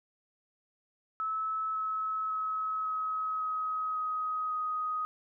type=tone with pitch steps; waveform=sine; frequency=1300 / 1291.8 / 1283.6 / 1275.5 / 1267.4 / 1259.3 / 1251.4 Hz; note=E6 / E6 / E6 / D#6 / D#6 / D#6 / D#6; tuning=-24 / -35 / -46 / +43 / +32 / +20 / +10 cents; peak=-30 dBFS; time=1.2-5.05 s; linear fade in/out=0 ms; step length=550 ms; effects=none